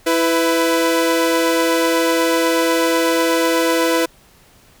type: tone pair together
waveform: sawtooth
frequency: 330.1 / 499.2 Hz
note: E4 / B4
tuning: +2 / +19 cents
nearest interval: perfect fifth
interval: 717 cents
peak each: -13 dBFS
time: 0.06-4.06 s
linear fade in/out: 10 ms
effects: pink hiss -50 dBFS RMS until 4.8 s